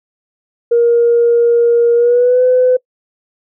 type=tone with pitch glide; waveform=sine; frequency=471.4 to 505.2 Hz; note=A#4 to B4; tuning=+19 to +39 cents; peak=-6 dBFS; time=0.71-2.77 s; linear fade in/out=10 ms; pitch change=+120 cents; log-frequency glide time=1.95-2.43 s; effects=noise-tail reverb RT60 0.1 s tail -24 dB re dry + tanh soft clip ceiling -2 dBFS